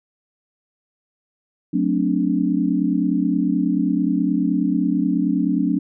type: chord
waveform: sine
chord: D dominant seventh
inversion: first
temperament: just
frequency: 183.54 / 220.2 / 264.3 / 293.7 Hz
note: F#3 / A3 / C4 / D4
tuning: -14 / +2 / +18 / 0 cents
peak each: -22 / -24 / -22 / -21 dBFS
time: 1.73-5.79 s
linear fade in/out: 10 ms
effects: none